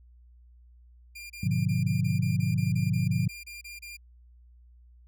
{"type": "tone bursts", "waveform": "sawtooth", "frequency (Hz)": 2397, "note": "D7", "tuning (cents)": 35, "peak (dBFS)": -37, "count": 16, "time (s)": [1.15, 3.97], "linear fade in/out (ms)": 10, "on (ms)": 150, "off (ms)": 28}
{"type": "chord", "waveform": "sine", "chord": "G# diminished seventh", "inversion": "none", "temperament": "just", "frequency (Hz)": [103.83, 124.59, 149.51, 179.41], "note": ["G#2", "B2", "D3", "F3"], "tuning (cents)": [0, 16, 31, 47], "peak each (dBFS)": -29, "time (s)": [1.43, 3.28], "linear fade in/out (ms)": 5}
{"effects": ["added 60 Hz sine -52 dBFS peak until 5.07 s"]}